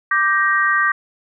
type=chord; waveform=sine; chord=G minor; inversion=second; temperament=just; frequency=1176 / 1568 / 1881.6 Hz; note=D6 / G6 / Bb6; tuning=+2 / 0 / +16 cents; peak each=-18 dBFS; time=0.11-0.92 s; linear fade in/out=5 ms; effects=none